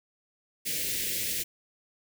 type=band-stop noise; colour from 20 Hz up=white; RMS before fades=-31 dBFS; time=0.65-1.44 s; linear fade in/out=20 ms; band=540 to 1800 Hz; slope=48 dB/octave; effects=none